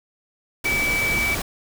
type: tone in noise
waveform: sine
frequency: 2300 Hz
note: D7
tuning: 37 cents flat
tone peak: -20 dBFS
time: 0.65-1.35 s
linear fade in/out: 5 ms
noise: pink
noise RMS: -27 dBFS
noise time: 0.64-1.42 s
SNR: +4 dB
effects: none

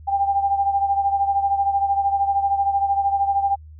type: beating tone pair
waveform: sine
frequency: 793 / 806 Hz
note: G5 / G5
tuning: +20 / +48 cents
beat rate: 13 Hz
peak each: -18 / -24 dBFS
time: 0.07-3.56 s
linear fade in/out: 20 ms
effects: added 77 Hz sine -39 dBFS peak until 3.79 s

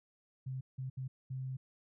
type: tone bursts at uneven times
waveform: sine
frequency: 130.81 Hz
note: C3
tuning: in tune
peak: -37 dBFS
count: 4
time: 0.46-0.61 / 0.78-0.9 / 0.97-1.08 / 1.3-1.57 s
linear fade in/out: 10 ms
effects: none

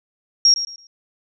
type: tone with echo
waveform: sine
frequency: 5588 Hz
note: F8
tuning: in tune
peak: -9 dBFS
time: 0.45-0.54 s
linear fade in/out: 2 ms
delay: 110 ms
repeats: 3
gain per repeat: -12 dB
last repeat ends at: 0.87 s
effects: none

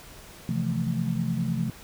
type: chord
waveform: sine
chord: F major seventh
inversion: second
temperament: equal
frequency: 130.81 / 164.81 / 174.61 / 220 Hz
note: C3 / E3 / F3 / A3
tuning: 0 / 0 / 0 / 0 cents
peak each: -30 dBFS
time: 0.49-1.7 s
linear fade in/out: 2 ms
effects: pink hiss -47 dBFS RMS until 1.83 s

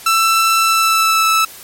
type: tone with pitch glide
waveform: sawtooth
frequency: 1332 to 1311.4 Hz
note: E6 to E6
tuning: +18 to -9 cents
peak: -7 dBFS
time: 0.06-1.45 s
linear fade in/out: 5 ms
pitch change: -27 cents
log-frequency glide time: 0.58-1.29 s
effects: white hiss -36 dBFS RMS until 1.63 s + MP3 64 kbps

